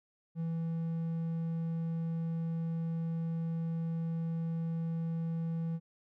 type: tone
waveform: triangle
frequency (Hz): 164.81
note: E3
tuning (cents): 0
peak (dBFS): -30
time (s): 0.35-5.8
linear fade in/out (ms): 50
effects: none